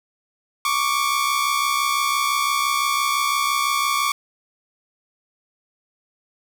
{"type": "tone pair together", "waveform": "sawtooth", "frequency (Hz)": [1108.8, 1174.7], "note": ["C#6", "D6"], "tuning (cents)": [0, 0], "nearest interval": "minor second", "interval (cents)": 100, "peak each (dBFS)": -18, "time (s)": [0.65, 4.12], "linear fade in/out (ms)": 2, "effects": []}